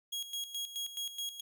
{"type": "tone with tremolo", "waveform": "sawtooth", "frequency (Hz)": 3300, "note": "G#7", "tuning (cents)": -12, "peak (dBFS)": -32, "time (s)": [0.12, 1.41], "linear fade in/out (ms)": 10, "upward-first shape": "square", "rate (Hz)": 4.7, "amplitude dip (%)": 70, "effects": []}